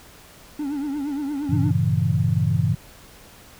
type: tone with vibrato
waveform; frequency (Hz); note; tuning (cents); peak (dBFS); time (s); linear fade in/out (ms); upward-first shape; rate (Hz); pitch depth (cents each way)
triangle; 285.9; D4; -46; -22; 0.59-1.71; 5; triangle; 8.6; 120
type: chord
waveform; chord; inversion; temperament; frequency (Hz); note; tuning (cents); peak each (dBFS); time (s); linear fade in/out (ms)
sine; G diminished seventh; none; equal with one note detuned; 98 / 116.07 / 138.59 / 164.81; G2 / Bb2 / Db3 / Fb3; 0 / -7 / 0 / 0; -23; 1.49-2.75; 10
effects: pink hiss -47 dBFS RMS until 3.59 s